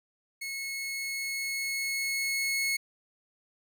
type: tone with level ramp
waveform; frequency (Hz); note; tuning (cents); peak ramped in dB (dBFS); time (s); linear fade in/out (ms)
sawtooth; 2185; C#7; -26; -31 to -23; 0.41-2.77; 10
effects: none